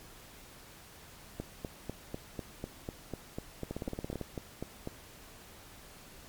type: two click trains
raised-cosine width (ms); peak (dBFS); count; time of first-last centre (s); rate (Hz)
2; -23 / -23; 15 / 10; 1.4-4.874 / 3.71-4.213; 4.03 / 17.9
effects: pink hiss -53 dBFS RMS until 6.28 s + MP3 96 kbps